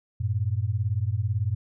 sine beating tone pair, 95.3 / 113.3 Hz, G2 / A#2, -48 / -49 cents, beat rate 18 Hz, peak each -26 dBFS, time 0.2-1.55 s, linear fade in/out 10 ms, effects none

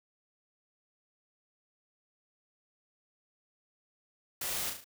white noise with echo, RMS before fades -36 dBFS, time 4.41-4.7 s, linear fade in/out 5 ms, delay 36 ms, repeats 4, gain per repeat -5 dB, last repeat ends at 4.844 s, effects none

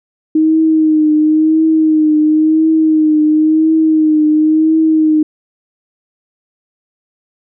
sine tone with vibrato, 312.1 Hz, D#4, 5 cents sharp, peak -7 dBFS, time 0.35-5.23 s, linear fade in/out 5 ms, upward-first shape triangle, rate 0.96 Hz, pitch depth 44 cents each way, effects none

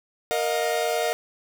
45% pulse chord, Bb suspended fourth, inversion none, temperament equal with one note detuned, 466.2 / 622.3 / 712.3 Hz, Bb4 / Eb5 / F5, 0 / 0 / +34 cents, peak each -27 dBFS, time 0.31-1.13 s, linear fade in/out 0 ms, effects 10-bit

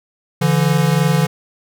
square tone pair together, 144.88 / 167.9 Hz, D3 / E3, -23 / +32 cents, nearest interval minor third, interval 255 cents, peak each -16 dBFS, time 0.41-1.27 s, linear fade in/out 10 ms, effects none

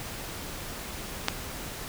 click, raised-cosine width 0.2 ms, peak -5 dBFS, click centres 1.284 s, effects pink hiss -38 dBFS RMS until 1.88 s

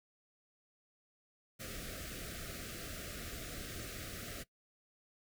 pink band-stop noise, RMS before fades -45 dBFS, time 1.59-4.44 s, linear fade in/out 20 ms, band 710 to 1200 Hz, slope 96 dB/octave, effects noise-tail reverb RT60 0.1 s tail -19 dB re dry

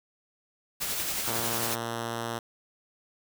white noise with tremolo, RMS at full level -30 dBFS, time 0.8-1.76 s, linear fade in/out 20 ms, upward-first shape sine, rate 11 Hz, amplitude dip 30%
5% pulse tone, 116.3 Hz, A#2, 4 cents flat, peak -20 dBFS, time 1.27-2.39 s, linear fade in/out 5 ms
effects none

